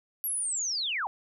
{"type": "linear sweep", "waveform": "sine", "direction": "down", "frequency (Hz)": [11760, 722], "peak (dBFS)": -28, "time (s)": [0.24, 1.07], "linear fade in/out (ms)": 0, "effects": []}